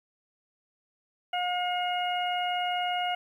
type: harmonic tone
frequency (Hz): 717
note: F5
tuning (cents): +45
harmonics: 1 / 2 / 3 / 4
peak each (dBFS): -28 / -37 / -37 / -34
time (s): 1.33-3.15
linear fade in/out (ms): 5
effects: 10-bit